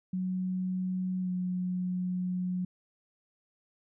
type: tone with pitch glide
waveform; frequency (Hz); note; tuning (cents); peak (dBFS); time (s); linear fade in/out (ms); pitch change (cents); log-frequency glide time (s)
sine; 184.7 to 181.74; F#3 to F#3; -3 to -31; -29; 0.13-2.65; 5; -28; 1.21-1.3
effects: none